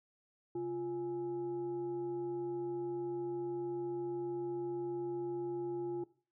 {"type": "tone with frequency modulation", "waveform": "sine", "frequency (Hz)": 349.2, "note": "F4", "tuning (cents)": 0, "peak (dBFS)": -35, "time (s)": [0.55, 6.04], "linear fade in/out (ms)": 5, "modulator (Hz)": 483, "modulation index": 0.41, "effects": ["noise-tail reverb RT60 0.4 s tail -18 dB re dry"]}